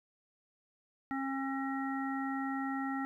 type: harmonic tone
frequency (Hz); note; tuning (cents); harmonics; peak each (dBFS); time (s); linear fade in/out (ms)
270; C#4; -45; 1 / 3 / 5 / 7; -35 / -40 / -42 / -43; 1.11-3.05; 0
effects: 12-bit